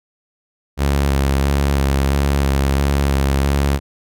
sawtooth tone with vibrato, 69.3 Hz, C#2, in tune, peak -10 dBFS, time 0.77-3.8 s, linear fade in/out 50 ms, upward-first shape square, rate 1.5 Hz, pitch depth 21 cents each way, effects none

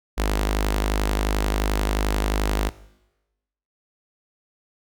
sawtooth tone with notch filter, 51.4 Hz, G#1, 17 cents flat, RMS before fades -22 dBFS, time 0.17-2.7 s, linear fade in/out 20 ms, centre 120 Hz, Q 0.57, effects noise-tail reverb RT60 1.0 s tail -19 dB re dry

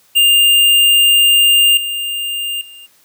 square tone with level steps, 2804 Hz, F7, 6 cents sharp, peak -8 / -19 / -35 dBFS, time 0.15-2.87 s, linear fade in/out 20 ms, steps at 1.77 / 2.61 s, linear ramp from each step 2 ms, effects white hiss -52 dBFS RMS until 3.04 s + high-pass 100 Hz 12 dB/octave

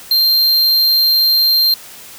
square tone, 4174 Hz, C8, 5 cents flat, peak -10 dBFS, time 0.11-1.74 s, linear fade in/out 2 ms, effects white hiss -36 dBFS RMS until 2.18 s

